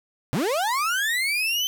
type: linear sweep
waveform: 35% pulse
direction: up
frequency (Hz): 110 to 3100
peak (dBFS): -20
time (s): 0.33-1.67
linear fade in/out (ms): 0
effects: none